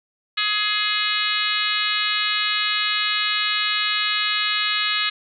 harmonic tone, 420 Hz, G#4, 19 cents sharp, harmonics 3 / 4 / 5 / 6 / 7 / 8 / 9 / 10, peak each -28 / -28 / -28 / -28 / -28 / -28 / -28 / -28 dBFS, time 0.37-5.1 s, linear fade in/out 10 ms, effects none

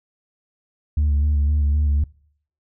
sine tone with vibrato, 73.42 Hz, D2, in tune, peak -13 dBFS, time 0.97-2.04 s, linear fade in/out 5 ms, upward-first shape square, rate 3.9 Hz, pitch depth 32 cents each way, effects noise-tail reverb RT60 0.6 s tail -25 dB re dry + tanh soft clip ceiling -14 dBFS

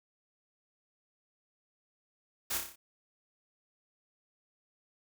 white noise with echo, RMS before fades -34 dBFS, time 2.5-2.58 s, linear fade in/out 10 ms, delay 30 ms, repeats 6, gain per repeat -4 dB, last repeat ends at 2.76 s, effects none

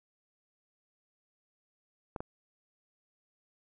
clicks, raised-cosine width 1 ms, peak -23 dBFS, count 2, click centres 2.162 / 2.205 s, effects none

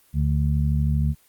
harmonic tone, 72.9 Hz, D2, 12 cents flat, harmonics 1 / 2 / 3, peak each -21 / -22 / -29 dBFS, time 0.13-1.15 s, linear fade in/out 50 ms, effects white hiss -58 dBFS RMS until 1.28 s + Opus 24 kbps

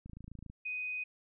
click train, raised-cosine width 5 ms, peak -35 dBFS, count 13, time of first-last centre 0.06-0.5 s, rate 27.3 Hz
sine tone, 2498 Hz, D#7, 6 cents sharp, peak -35 dBFS, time 0.65-1.04 s, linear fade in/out 10 ms
effects none

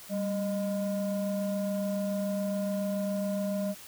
sine tone pair together, 196.1 / 615.4 Hz, G3 / D#5, +1 / -19 cents, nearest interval octave + minor sixth, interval 1980 cents, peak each -28 / -30 dBFS, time 0.09-3.75 s, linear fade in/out 50 ms, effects tanh soft clip ceiling -25 dBFS + white hiss -48 dBFS RMS until 3.87 s

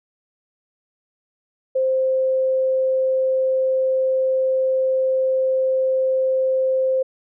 sine tone, 523.3 Hz, C5, in tune, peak -16 dBFS, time 1.75-7.03 s, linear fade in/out 10 ms, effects none

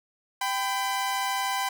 sawtooth tone pair together, 784 / 1006.1 Hz, G5 / B5, 0 / +32 cents, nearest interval major third, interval 432 cents, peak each -25 dBFS, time 0.41-1.69 s, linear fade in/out 5 ms, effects none

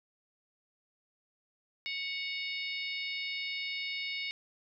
harmonic tone with a mistuned harmonic, 740 Hz, F#5, in tune, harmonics 3 / 4 / 5 / 6 / 7, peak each -37 / -42 / -41 / -45 / -47 dBFS, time 1.86-4.31 s, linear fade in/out 0 ms, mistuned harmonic 4, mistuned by -53 cents, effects none

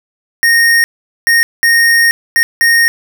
square tone bursts at uneven times, 1854 Hz, A#6, 10 cents flat, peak -7 dBFS, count 5, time 0.43-0.84 / 1.27-1.43 / 1.63-2.11 / 2.36-2.43 / 2.61-2.88 s, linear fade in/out 0 ms, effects none

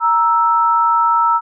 sine tone pair together, 935 / 1318.5 Hz, A#5 / E6, +5 / 0 cents, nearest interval tritone, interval 595 cents, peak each -14 / -13 dBFS, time 0-1.41 s, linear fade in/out 50 ms, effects none

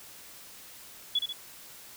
sine tone with echo, 3400 Hz, G#7, 40 cents sharp, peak -23 dBFS, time 1.15-1.19 s, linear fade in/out 5 ms, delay 69 ms, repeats 2, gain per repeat -5 dB, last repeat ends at 1.328 s, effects white hiss -49 dBFS RMS until 1.96 s

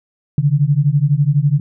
sine beating tone pair, 138.59 / 150.59 Hz, C#3 / D3, 0 / +44 cents, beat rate 12 Hz, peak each -14 dBFS, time 0.38-1.6 s, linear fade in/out 2 ms, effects none

